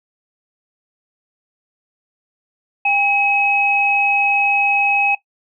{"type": "tone pair together", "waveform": "sine", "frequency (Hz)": [804, 2553], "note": ["G5", "D#7"], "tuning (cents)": [44, 44], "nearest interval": "octave + minor sixth", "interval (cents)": 2000, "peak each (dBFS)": [-18, -15], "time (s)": [2.85, 5.15], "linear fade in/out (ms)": 5, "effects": ["noise-tail reverb RT60 0.1 s tail -17 dB re dry"]}